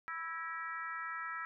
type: harmonic tone with a mistuned harmonic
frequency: 329.6 Hz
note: E4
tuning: in tune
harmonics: 3 / 4 / 5 / 6 / 7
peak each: -50 / -41 / -45 / -45 / -53 dBFS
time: 0.08-1.45 s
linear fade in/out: 0 ms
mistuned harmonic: 6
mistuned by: -50 cents
effects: none